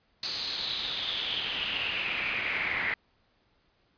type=noise with band-pass filter sweep; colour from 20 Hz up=brown; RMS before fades=-32 dBFS; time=0.23-2.94 s; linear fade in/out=2 ms; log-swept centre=4500 to 2000 Hz; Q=6.4; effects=pink hiss -69 dBFS RMS until 3.97 s + resampled to 11025 Hz